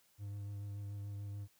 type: tone with vibrato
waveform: triangle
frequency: 101.3 Hz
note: G#2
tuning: 43 cents flat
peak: -39 dBFS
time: 0.18-1.48 s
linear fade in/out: 50 ms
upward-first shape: sine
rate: 6.9 Hz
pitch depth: 17 cents each way
effects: white hiss -71 dBFS RMS until 1.59 s